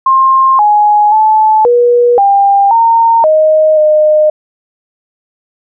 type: tone with pitch steps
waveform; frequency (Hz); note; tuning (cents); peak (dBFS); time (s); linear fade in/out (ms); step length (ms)
sine; 1061 / 836 / 867 / 482.4 / 797 / 917 / 623 / 612; C6 / G#5 / A5 / B4 / G5 / A#5 / D#5 / D#5; +24 / +11 / -26 / -41 / +28 / -29 / +2 / -29; -4; 0.06-4.3; 5; 530
effects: none